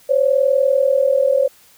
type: tone pair together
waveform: sine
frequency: 522.7 / 563 Hz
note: C5 / C#5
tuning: -2 / +27 cents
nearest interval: minor second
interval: 129 cents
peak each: -15 dBFS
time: 0.09-1.48 s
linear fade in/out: 10 ms
effects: white hiss -50 dBFS RMS until 1.77 s